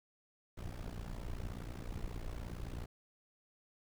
brown noise with amplitude modulation, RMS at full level -39 dBFS, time 0.57-2.86 s, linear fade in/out 10 ms, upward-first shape sine, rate 59.2 Hz, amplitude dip 85%, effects none

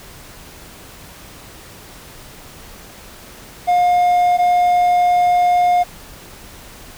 triangle tone pair in turn, 712 / 712 Hz, F5 / F5, +33 / +33 cents, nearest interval unison, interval 0 cents, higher neither, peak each -9 dBFS, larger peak neither, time 3.67-4.38 / 4.38-5.84 s, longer second, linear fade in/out 20 ms, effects pink hiss -39 dBFS RMS until 6.97 s

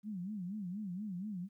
sine tone with vibrato, 194.3 Hz, G3, 15 cents flat, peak -38 dBFS, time 0.03-1.49 s, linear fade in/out 50 ms, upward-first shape sine, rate 4.2 Hz, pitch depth 190 cents each way, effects 13-bit

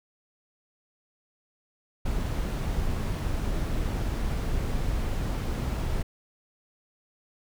brown noise, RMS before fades -28 dBFS, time 2.05-6.03 s, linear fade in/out 10 ms, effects none

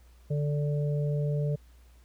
harmonic tone, 146.5 Hz, D3, 4 cents flat, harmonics 1 / 3 / 4, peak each -26 / -36 / -38 dBFS, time 0.3-1.56 s, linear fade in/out 10 ms, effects added 60 Hz sine -53 dBFS peak until 2.04 s + pink hiss -65 dBFS RMS until 2.04 s

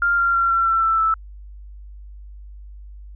sine tone with pitch steps, 1396.9 / 1383.3 / 1369.7 / 1356.3 / 1343.1 / 1330 / 1317 Hz, F6 / F6 / F6 / E6 / E6 / E6 / E6, 0 / -17 / -34 / +49 / +32 / +15 / -2 cents, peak -15 dBFS, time 0.02-1.14 s, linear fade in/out 2 ms, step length 160 ms, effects added 50 Hz sine -36 dBFS peak until 3.15 s

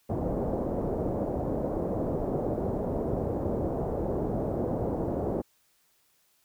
white low-pass noise, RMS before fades -30 dBFS, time 0.09-5.42 s, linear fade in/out 10 ms, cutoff 600 Hz, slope 24 dB/octave, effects white hiss -68 dBFS RMS until 6.44 s

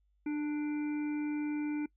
harmonic tone with a mistuned harmonic, 294.7 Hz, D4, 6 cents sharp, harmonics 1 / 3 / 5 / 7 / 8, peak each -31 / -50 / -52 / -54 / -50 dBFS, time 0.26-1.86 s, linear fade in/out 5 ms, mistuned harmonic 1, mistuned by +20 cents, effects noise-tail reverb RT60 0.1 s tail -22 dB re dry + added 50 Hz sine -69 dBFS peak until 1.96 s

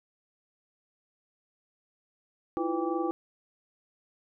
sine tone cluster, 323 / 345.8 / 498.9 / 797 / 1158 Hz, E4 / F4 / B4 / G5 / D6, -35 / -17 / +17 / +28 / -25 cents, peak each -32 / -31 / -36 / -35 / -38 dBFS, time 2.57-3.11 s, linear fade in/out 0 ms, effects none

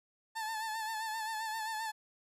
30% pulse tone with vibrato, 880 Hz, A5, in tune, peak -33 dBFS, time 0.35-1.92 s, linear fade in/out 20 ms, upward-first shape sine, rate 7.6 Hz, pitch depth 47 cents each way, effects resampled to 32000 Hz

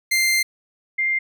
sawtooth / sine tone pair in turn, 2093 / 2103 Hz, C7 / C7, 0 / +8 cents, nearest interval unison, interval 8 cents, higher second, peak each -13 / -18 dBFS, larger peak first, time 0.11-0.43 / 0.98-1.19 s, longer first, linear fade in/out 10 ms, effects none

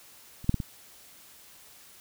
clicks, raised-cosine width 5 ms, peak -29 / -9 / -13 / -19 dBFS, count 4, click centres 0.444 / 0.494 / 0.543 / 0.602 s, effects white hiss -53 dBFS RMS until 2 s

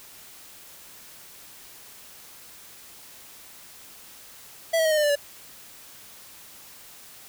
square tone with pitch steps, 659.3 / 644.2 / 629.5 / 615.1 / 601.1 / 587.4 / 574 Hz, E5 / E5 / D#5 / D#5 / D5 / D5 / D5, 0 / -40 / +20 / -20 / +40 / 0 / -40 cents, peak -20 dBFS, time 4.73-5.157 s, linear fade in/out 10 ms, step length 61 ms, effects white hiss -47 dBFS RMS until 7.28 s

